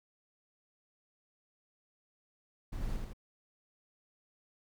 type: noise with echo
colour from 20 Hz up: brown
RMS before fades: -39 dBFS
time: 2.72-2.97 s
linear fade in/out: 10 ms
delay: 82 ms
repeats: 2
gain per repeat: -2 dB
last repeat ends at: 3.134 s
effects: none